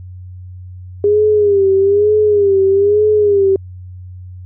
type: tone with vibrato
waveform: sine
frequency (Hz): 405.7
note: G#4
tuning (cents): -41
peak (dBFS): -8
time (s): 1.04-3.56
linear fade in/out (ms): 2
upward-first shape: sine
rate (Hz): 1.1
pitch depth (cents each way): 85
effects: added 91 Hz sine -29 dBFS peak until 4.45 s